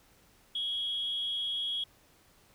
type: tone with amplitude modulation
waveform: sine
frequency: 3306 Hz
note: G#7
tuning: 9 cents flat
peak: -27 dBFS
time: 0.55-1.84 s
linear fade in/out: 5 ms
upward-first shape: sine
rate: 260 Hz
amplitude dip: 60%
effects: tanh soft clip ceiling -25 dBFS + pink hiss -63 dBFS RMS until 2.54 s